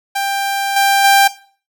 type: tone with level steps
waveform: sawtooth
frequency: 791 Hz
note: G5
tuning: 15 cents sharp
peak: -12 / -6 / -3 dBFS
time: 0.15-1.28 s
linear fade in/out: 10 ms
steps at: 0.76 / 1.04 s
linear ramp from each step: 5 ms
effects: noise-tail reverb RT60 0.4 s tail -17 dB re dry